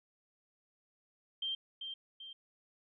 sine tone with echo, 3158 Hz, G7, 12 cents sharp, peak -34 dBFS, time 1.42-1.55 s, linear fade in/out 5 ms, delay 390 ms, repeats 2, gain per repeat -6 dB, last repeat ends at 2.33 s, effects none

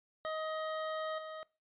25% pulse tone with level steps, 629 Hz, D#5, 19 cents sharp, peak -32 / -39 dBFS, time 0.25-1.43 s, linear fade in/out 0 ms, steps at 1.18 s, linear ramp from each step 5 ms, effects noise-tail reverb RT60 0.3 s tail -22 dB re dry + resampled to 8000 Hz

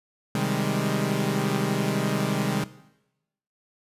sawtooth chord, Ab major seventh, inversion first, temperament equal, 130.81 / 155.56 / 196 / 207.7 Hz, C3 / Eb3 / G3 / Ab3, 0 / 0 / 0 / 0 cents, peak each -25 dBFS, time 0.35-2.64 s, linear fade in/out 2 ms, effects noise-tail reverb RT60 0.9 s tail -17 dB re dry + resampled to 32000 Hz

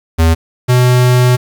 square tone pair in turn, 81.9 / 124.77 Hz, E2 / B2, -11 / +18 cents, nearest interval perfect fifth, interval 729 cents, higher second, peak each -7 dBFS, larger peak neither, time 0.18-0.35 / 0.68-1.37 s, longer second, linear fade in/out 20 ms, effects 7-bit

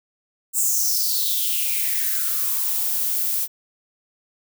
violet noise with high-pass filter sweep, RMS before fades -22 dBFS, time 0.53-3.48 s, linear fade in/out 50 ms, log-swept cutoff 8000 to 400 Hz, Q 5.7, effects none

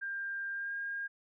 sine tone with pitch glide, 1595 to 1617.3 Hz, G6 to G#6, +30 to -46 cents, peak -35 dBFS, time 0.01-1.08 s, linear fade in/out 20 ms, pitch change +24 cents, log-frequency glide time 0.52-0.74 s, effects none

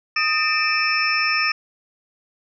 sine tone cluster, 1245 / 1805 / 2357 / 2594 / 5320 Hz, D#6 / A6 / D7 / E7 / E8, +1 / +44 / +6 / -28 / +15 cents, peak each -24 dBFS, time 0.16-1.52 s, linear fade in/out 5 ms, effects none

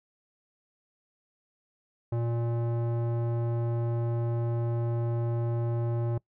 square tone with low-pass filter, 117.4 Hz, A#2, 13 cents sharp, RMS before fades -29 dBFS, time 2.12-6.18 s, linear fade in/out 5 ms, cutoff 720 Hz, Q 0.95, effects noise-tail reverb RT60 0.1 s tail -23 dB re dry

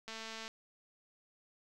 click train, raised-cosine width 0.2 ms, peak -28 dBFS, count 90, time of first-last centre 0.08-0.479 s, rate 223 Hz, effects none

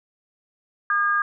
sine tone pair together, 1215 / 1624.8 Hz, D#6 / G#6, -42 / -38 cents, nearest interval perfect fourth, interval 504 cents, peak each -21 dBFS, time 0.9-1.22 s, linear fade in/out 2 ms, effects none

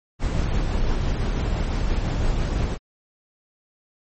brown noise with tremolo, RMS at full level -21 dBFS, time 0.19-2.78 s, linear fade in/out 50 ms, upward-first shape sine, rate 5.9 Hz, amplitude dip 25%, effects MP3 32 kbps

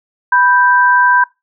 sine tone pair together, 987.8 / 1568 Hz, B5 / G6, 0 / 0 cents, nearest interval minor sixth, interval 800 cents, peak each -10 dBFS, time 0.32-1.24 s, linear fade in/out 5 ms, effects noise-tail reverb RT60 0.2 s tail -21 dB re dry

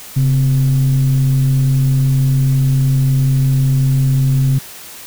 sine tone with frequency modulation, 135.2 Hz, C#3, 43 cents flat, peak -9 dBFS, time 0.16-4.59 s, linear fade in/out 10 ms, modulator 118 Hz, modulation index 0.33, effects tanh soft clip ceiling -5 dBFS + white hiss -34 dBFS RMS until 5.06 s

